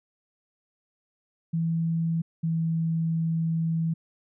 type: tone pair in turn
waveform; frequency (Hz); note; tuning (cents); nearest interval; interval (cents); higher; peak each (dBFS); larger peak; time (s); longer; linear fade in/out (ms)
sine; 164.81 / 163.48; E3 / E3; 0 / -14; unison; 14; first; -23 / -23; neither; 1.53-2.22 / 2.43-3.94; second; 10
effects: none